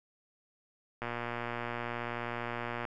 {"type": "click train", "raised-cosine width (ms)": 0.5, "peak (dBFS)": -21, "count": 219, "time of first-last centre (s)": [1.02, 2.852], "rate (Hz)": 119, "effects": []}